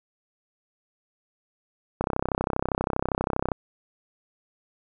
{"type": "click train", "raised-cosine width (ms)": 1, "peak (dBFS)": -10, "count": 50, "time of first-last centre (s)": [2.01, 3.518], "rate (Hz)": 32.5, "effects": []}